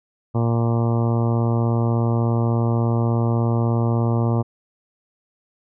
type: harmonic tone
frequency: 116.54 Hz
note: A#2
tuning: in tune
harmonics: 1 / 2 / 3 / 4 / 5 / 6 / 7 / 8 / 9 / 10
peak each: -18 / -24 / -28 / -30 / -32 / -34 / -35 / -36 / -37 / -38 dBFS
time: 0.34-4.43 s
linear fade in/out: 20 ms
effects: none